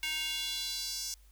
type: tone with high-pass filter sweep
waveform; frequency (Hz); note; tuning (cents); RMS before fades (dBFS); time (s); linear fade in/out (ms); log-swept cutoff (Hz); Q
square; 311.1; D#4; 0; -36; 0.03-1.14; 0; 2400 to 5700; 2.9
effects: added 50 Hz sine -56 dBFS peak until 1.31 s + white hiss -67 dBFS RMS until 1.31 s